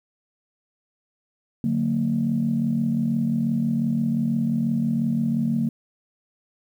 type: chord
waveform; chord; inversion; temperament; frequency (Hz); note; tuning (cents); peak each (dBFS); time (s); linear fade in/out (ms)
sine; D augmented; none; just; 146.83 / 183.54 / 229.4; D3 / F#3 / A#3; 0 / -14 / -28; -26 / -27 / -21; 1.64-5.69; 2
effects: tanh soft clip ceiling -12 dBFS + 9-bit